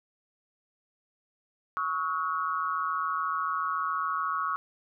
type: tone cluster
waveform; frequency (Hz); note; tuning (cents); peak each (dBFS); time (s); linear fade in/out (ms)
sine; 1116 / 1283 / 1437; C#6 / E6 / F6; +11 / -47 / +49; -30 / -31 / -36; 1.77-4.56; 0
effects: none